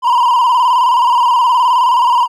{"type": "tone with vibrato", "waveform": "triangle", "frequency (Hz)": 980, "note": "B5", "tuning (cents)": -14, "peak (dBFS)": -6, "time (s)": [0.02, 2.28], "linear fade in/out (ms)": 50, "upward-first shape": "square", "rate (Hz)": 19, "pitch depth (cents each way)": 66, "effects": []}